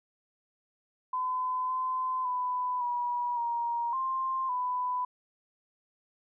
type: tone with pitch steps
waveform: sine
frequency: 1015 / 1025 / 998 / 969 / 942 / 1050 / 997 Hz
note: B5 / C6 / B5 / B5 / A#5 / C6 / B5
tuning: +47 / -36 / +18 / -33 / +18 / +6 / +16 cents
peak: -28 dBFS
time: 1.13-5.05 s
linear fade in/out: 5 ms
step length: 560 ms
effects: none